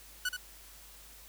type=tone with echo; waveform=sawtooth; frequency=1480 Hz; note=F#6; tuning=in tune; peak=-26 dBFS; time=0.25-0.29 s; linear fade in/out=5 ms; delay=77 ms; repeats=1; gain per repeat=-6 dB; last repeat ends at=0.367 s; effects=added 50 Hz sine -57 dBFS peak until 1.28 s + white hiss -54 dBFS RMS until 1.28 s